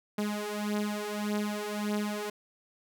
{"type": "beating tone pair", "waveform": "sawtooth", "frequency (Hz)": [207.7, 209.4], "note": ["G#3", "G#3"], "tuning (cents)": [0, 15], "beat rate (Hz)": 1.7, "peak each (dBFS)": [-30, -29], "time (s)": [0.18, 2.3], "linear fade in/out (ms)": 5, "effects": []}